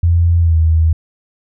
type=tone with pitch glide; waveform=sine; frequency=85.1 to 80.56 Hz; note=F2 to E2; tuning=-44 to -39 cents; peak=-8 dBFS; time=0.03-0.93 s; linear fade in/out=5 ms; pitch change=-95 cents; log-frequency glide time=0.4-0.57 s; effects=none